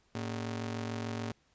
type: ring-modulated tone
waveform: sawtooth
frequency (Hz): 169.2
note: E3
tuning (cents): +45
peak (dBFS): -28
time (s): 0.15-1.32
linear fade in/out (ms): 2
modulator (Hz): 61.2
effects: pink hiss -70 dBFS RMS until 1.54 s + resampled to 16000 Hz